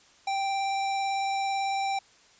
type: tone with vibrato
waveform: square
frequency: 784 Hz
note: G5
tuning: in tune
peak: -27 dBFS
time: 0.27-1.99 s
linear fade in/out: 5 ms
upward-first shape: sine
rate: 18 Hz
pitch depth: 9 cents each way
effects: white hiss -58 dBFS RMS until 2.39 s + resampled to 16000 Hz